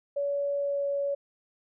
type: tone with pitch glide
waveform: sine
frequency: 567 to 563.4 Hz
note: C#5 to C#5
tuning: +39 to +28 cents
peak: -26 dBFS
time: 0.16-1.15 s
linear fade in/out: 10 ms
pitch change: -11 cents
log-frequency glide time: 0.57-0.85 s
effects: none